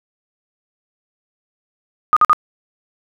sine tone bursts, 1232 Hz, D#6, 17 cents flat, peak -7 dBFS, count 3, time 2.13-2.331 s, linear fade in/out 0 ms, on 35 ms, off 48 ms, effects none

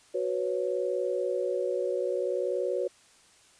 sine chord, F# suspended fourth, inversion none, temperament equal, 370 / 493.9 / 554.4 Hz, F#4 / B4 / C#5, 0 / 0 / 0 cents, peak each -31 dBFS, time 0.14-2.88 s, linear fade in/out 10 ms, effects white hiss -59 dBFS RMS until 3.59 s + resampled to 22050 Hz

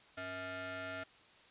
sawtooth ring-modulated tone, 373 Hz, F#4, 14 cents sharp, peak -34 dBFS, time 0.17-1.04 s, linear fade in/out 10 ms, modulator 1020 Hz, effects white hiss -62 dBFS RMS until 1.5 s + resampled to 8000 Hz

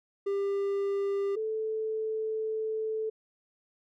triangle / sine tone pair in turn, 397.9 / 438.1 Hz, G4 / A4, +26 / -7 cents, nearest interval major second, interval 167 cents, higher second, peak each -25 / -29 dBFS, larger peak first, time 0.26-1.36 / 1.36-3.1 s, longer second, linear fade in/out 10 ms, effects none

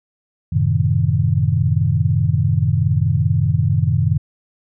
sine chord, F# diminished seventh, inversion none, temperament equal, 92.5 / 110 / 130.81 / 155.56 Hz, F#2 / A2 / C3 / Eb3, 0 / 0 / 0 / 0 cents, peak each -19 dBFS, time 0.52-4.18 s, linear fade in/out 10 ms, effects none

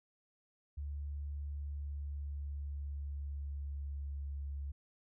sine tone with pitch glide, 72.1 to 70.37 Hz, D2 to C#2, -31 to +27 cents, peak -38 dBFS, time 0.77-4.72 s, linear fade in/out 10 ms, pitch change -42 cents, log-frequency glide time 1.46-4.43 s, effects none

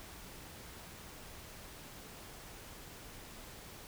silence, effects pink hiss -51 dBFS RMS until 3.87 s

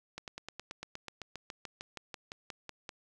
slowing click train, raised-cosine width 0.2 ms, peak -24 dBFS, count 20, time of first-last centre 0.18-2.892 s, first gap 98 ms, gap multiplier 1.04, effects none

